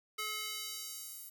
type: tone with high-pass filter sweep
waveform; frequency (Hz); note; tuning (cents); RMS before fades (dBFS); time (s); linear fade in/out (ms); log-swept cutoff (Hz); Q
square; 428.7; A4; -45; -42; 0.18-1.3; 10; 1500 to 12000; 0.88
effects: none